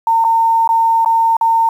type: tone with dropouts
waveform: sine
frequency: 910 Hz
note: A#5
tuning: 42 cents flat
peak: -9 dBFS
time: 0.07-1.69 s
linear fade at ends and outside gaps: 2 ms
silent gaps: 0.242-0.247 / 0.676-0.69 / 1.048-1.059 / 1.368-1.411 s
effects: 7-bit